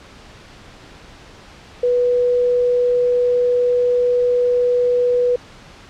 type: tone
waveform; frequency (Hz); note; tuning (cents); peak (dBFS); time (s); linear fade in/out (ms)
sine; 490.6; B4; -12; -13; 1.83-5.36; 5
effects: pink hiss -42 dBFS RMS until 5.89 s + low-pass 5000 Hz 12 dB/octave